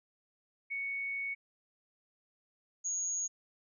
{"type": "tone pair in turn", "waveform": "sine", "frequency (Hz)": [2222, 6658], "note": ["C#7", "G#8"], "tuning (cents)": [4, 3], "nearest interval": "octave + perfect fifth", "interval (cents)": 1899, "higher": "second", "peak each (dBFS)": [-34, -32], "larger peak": "second", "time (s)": [[0.7, 1.35], [2.84, 3.28]], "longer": "first", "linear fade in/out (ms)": 20, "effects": []}